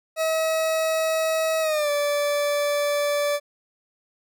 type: tone with pitch glide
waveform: 40% pulse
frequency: 641 to 581 Hz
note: E5 to D5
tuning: -49 to -19 cents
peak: -20 dBFS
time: 0.16-3.4 s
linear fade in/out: 50 ms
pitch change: -170 cents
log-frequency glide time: 1.61-1.9 s
effects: none